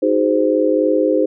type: chord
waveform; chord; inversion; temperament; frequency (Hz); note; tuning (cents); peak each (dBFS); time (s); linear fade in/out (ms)
sine; Ab dominant seventh; second; just; 311.5 / 373.8 / 415.3 / 519.1; Eb4 / Gb4 / Ab4 / C5; +2 / +18 / 0 / -14; -17 / -22 / -19 / -16; 0.02-1.26; 10
effects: none